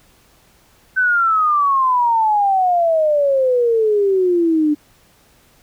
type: exponential sweep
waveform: sine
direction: down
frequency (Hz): 1535 to 293.7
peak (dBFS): -12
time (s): 0.96-4.75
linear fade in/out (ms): 20
effects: pink hiss -53 dBFS RMS until 5.62 s